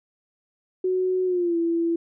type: tone with pitch glide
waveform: sine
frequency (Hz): 370 to 335.4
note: F#4 to E4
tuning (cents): 0 to +30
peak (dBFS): -20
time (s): 0.84-1.96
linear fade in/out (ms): 5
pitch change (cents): -170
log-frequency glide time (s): 1.25-1.57
effects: none